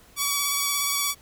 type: tone with vibrato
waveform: 5% pulse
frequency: 1136 Hz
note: C#6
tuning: 42 cents sharp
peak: -11 dBFS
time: 0.16-1.15 s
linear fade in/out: 50 ms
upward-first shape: square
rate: 17 Hz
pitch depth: 17 cents each way
effects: pink hiss -54 dBFS RMS until 1.21 s